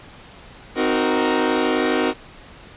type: chord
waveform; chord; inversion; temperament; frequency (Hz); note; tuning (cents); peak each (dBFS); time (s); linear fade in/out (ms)
sawtooth; C half-diminished seventh; none; equal with one note detuned; 258.9 / 311.1 / 370 / 466.2; C4 / Eb4 / Gb4 / Bb4; -18 / 0 / 0 / 0; -19; 0.75-2.14; 50
effects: pink hiss -43 dBFS RMS until 2.76 s + resampled to 8000 Hz